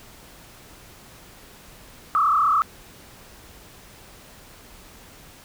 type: tone with frequency modulation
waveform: sine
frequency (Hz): 1224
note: D#6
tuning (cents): -29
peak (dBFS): -16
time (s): 2.15-2.62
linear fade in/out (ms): 0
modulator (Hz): 34.4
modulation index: 2.7
effects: pink hiss -47 dBFS RMS until 5.44 s